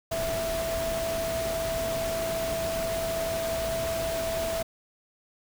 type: tone in noise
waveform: sine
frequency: 660 Hz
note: E5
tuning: 2 cents sharp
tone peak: -28 dBFS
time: 0.11-4.63 s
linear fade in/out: 10 ms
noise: pink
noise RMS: -34 dBFS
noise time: 0.11-4.63 s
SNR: +3 dB
effects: none